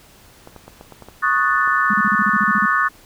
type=clicks; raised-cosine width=1 ms; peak=-23 dBFS; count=8; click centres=0.474 / 0.563 / 0.68 / 0.811 / 0.923 / 1.023 / 1.086 / 1.676 s
type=chord; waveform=sine; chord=D# half-diminished seventh; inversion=third; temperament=equal; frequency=1108.7 / 1244.5 / 1480 / 1760 Hz; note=C#6 / D#6 / F#6 / A6; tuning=0 / 0 / 0 / 0 cents; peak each=-20 dBFS; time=1.22-2.89 s; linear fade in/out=20 ms
type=tone bursts; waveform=sine; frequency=206.6 Hz; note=G#3; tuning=9 cents flat; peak=-19 dBFS; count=11; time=1.9-2.658 s; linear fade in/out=5 ms; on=38 ms; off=34 ms
effects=pink hiss -48 dBFS RMS until 3.05 s